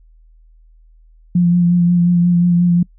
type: tone with vibrato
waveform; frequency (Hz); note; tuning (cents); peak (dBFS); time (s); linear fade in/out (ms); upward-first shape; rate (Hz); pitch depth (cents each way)
sine; 174.61; F3; 0; -9; 1.35-2.83; 5; sine; 5.6; 22
effects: noise-tail reverb RT60 0.1 s tail -26 dB re dry + added 40 Hz sine -44 dBFS peak until 2.98 s